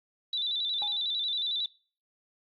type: tone with vibrato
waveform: sine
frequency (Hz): 3729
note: A#7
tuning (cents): 0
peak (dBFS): -28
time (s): 0.33-1.66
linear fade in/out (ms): 2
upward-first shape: square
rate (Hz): 11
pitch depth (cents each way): 82
type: tone with exponential decay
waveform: triangle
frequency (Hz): 825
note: G#5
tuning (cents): -12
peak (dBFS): -32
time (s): 0.82-1.04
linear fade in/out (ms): 0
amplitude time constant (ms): 47
effects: noise-tail reverb RT60 0.4 s tail -20 dB re dry + AAC 48 kbps